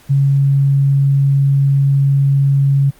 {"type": "tone", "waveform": "sine", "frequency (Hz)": 138.59, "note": "C#3", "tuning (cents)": 0, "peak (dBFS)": -9, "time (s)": [0.09, 2.91], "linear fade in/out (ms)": 20, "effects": ["pink hiss -47 dBFS RMS until 2.99 s", "Opus 48 kbps"]}